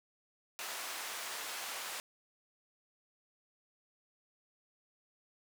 pink band-pass noise, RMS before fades -42 dBFS, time 0.59-2 s, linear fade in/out 0 ms, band 830 to 15000 Hz, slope 12 dB/octave, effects none

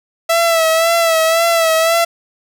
sawtooth tone with vibrato, 659.3 Hz, E5, in tune, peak -7 dBFS, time 0.29-2.05 s, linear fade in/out 10 ms, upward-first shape sine, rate 1.9 Hz, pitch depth 45 cents each way, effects none

